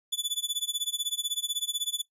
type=tone with tremolo; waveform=sawtooth; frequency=3465 Hz; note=A7; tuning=27 cents flat; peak=-22 dBFS; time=0.12-2.02 s; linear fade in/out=10 ms; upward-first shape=sine; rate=16 Hz; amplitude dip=95%; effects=noise-tail reverb RT60 0.1 s tail -18 dB re dry + resampled to 32000 Hz